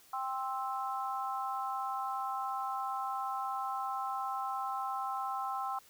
harmonic tone, 262.9 Hz, C4, 8 cents sharp, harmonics 3 / 4 / 5, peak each -37 / -38 / -39 dBFS, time 0.13-5.79 s, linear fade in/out 5 ms, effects white hiss -61 dBFS RMS until 5.89 s

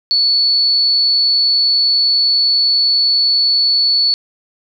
sine tone, 4435 Hz, C#8, in tune, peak -10 dBFS, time 0.11-4.14 s, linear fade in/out 0 ms, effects none

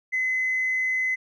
triangle tone with tanh clipping, 2035 Hz, C7, 49 cents flat, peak -22 dBFS, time 0.12-1.16 s, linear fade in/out 20 ms, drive 4 dB, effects none

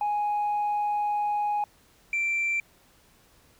sine tone pair in turn, 830.6 / 2349 Hz, G#5 / D7, 0 / 0 cents, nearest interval octave + tritone, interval 1800 cents, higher second, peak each -22 dBFS, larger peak neither, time 0.01-1.64 / 2.13-2.6 s, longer first, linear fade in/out 2 ms, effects tanh soft clip ceiling -22 dBFS + pink hiss -60 dBFS RMS until 3.59 s

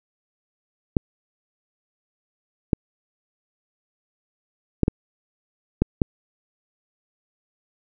clicks, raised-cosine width 3 ms, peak -4 dBFS, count 6, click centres 0.968 / 2.732 / 4.833 / 4.881 / 5.82 / 6.018 s, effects none

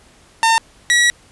sawtooth tone pair in turn, 906 / 1924.2 Hz, A#5 / B6, -50 / -46 cents, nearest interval octave + minor second, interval 1304 cents, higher second, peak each -7 dBFS, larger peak neither, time 0.43-0.58 / 0.9-1.1 s, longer second, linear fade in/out 0 ms, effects pink hiss -49 dBFS RMS until 1.31 s + resampled to 24000 Hz

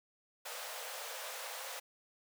pink high-pass noise, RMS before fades -44 dBFS, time 0.45-1.8 s, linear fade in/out 10 ms, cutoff 470 Hz, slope 96 dB/octave, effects none

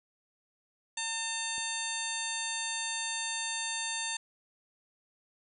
harmonic tone, 900 Hz, A5, 39 cents sharp, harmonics 1 / 2 / 3 / 4 / 5 / 7 / 8 / 9 / 10, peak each -42 / -41 / -40 / -39 / -44 / -41 / -42 / -41 / -44 dBFS, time 0.97-4.17 s, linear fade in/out 5 ms
click, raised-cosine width 2 ms, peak -38 dBFS, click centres 1.581 s
effects none

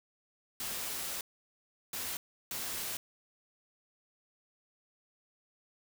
white noise bursts at uneven times, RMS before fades -38 dBFS, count 3, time 0.6-1.21 / 1.93-2.17 / 2.51-2.97 s, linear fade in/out 2 ms, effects none

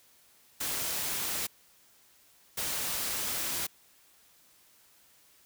white noise bursts at uneven times, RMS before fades -33 dBFS, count 2, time 0.6-1.47 / 2.57-3.67 s, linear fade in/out 10 ms, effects white hiss -62 dBFS RMS until 5.45 s

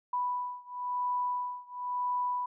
sine beating tone pair, 987.8 / 988.78 Hz, B5 / B5, 0 / +2 cents, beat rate 0.98 Hz, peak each -33 / -34 dBFS, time 0.13-2.46 s, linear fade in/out 5 ms, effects none

